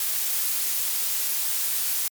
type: noise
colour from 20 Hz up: blue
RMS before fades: -25 dBFS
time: 0-2.08 s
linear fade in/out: 2 ms
effects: MP3 96 kbps